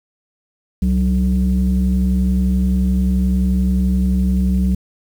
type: tone pair together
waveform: sine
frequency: 66.13 / 186.9 Hz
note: C2 / F#3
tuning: +19 / +18 cents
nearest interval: octave + tritone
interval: 1799 cents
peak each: -14 dBFS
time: 0.82-4.75 s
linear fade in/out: 5 ms
effects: tanh soft clip ceiling -9 dBFS + 7-bit